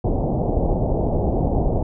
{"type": "low-pass noise", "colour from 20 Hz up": "pink", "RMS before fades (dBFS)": -20, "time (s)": [0.04, 1.83], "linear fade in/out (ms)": 5, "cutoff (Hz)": 790, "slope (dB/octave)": 48, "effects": []}